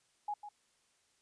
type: tone with echo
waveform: sine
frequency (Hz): 830.6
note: G#5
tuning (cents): 0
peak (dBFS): -34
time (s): 0.28-0.34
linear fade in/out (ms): 5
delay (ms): 150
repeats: 1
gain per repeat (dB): -10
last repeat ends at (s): 0.49
effects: white hiss -73 dBFS RMS until 1.21 s + resampled to 22050 Hz